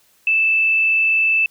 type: tone with frequency modulation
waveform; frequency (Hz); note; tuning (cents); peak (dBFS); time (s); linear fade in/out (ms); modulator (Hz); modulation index
sine; 2637; E7; 0; -13; 0.27-1.46; 2; 44.7; 0.36
effects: white hiss -57 dBFS RMS until 1.5 s